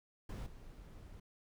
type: noise with level steps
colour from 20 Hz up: brown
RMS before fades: -43 / -53 dBFS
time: 0.29-1.2 s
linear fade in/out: 5 ms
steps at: 0.46 s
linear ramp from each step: 5 ms
effects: none